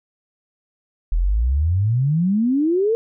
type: exponential sweep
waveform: sine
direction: up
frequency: 38.89 to 467.9 Hz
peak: -15 dBFS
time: 1.12-2.95 s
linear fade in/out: 0 ms
effects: none